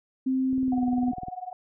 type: tone with pitch glide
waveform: sine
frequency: 261.6 to 249.5 Hz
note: C4 to B3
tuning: 0 to +18 cents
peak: -22 dBFS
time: 0.26-1.12 s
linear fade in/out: 10 ms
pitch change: -82 cents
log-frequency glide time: 0.63-0.85 s
type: click train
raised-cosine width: 3 ms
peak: -28 dBFS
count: 16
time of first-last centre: 0.53-1.284 s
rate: 19.9 Hz
type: tone with tremolo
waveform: sine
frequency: 733 Hz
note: F#5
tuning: 16 cents flat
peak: -29 dBFS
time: 0.72-1.53 s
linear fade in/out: 2 ms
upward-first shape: triangle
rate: 20 Hz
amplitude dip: 100%
effects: none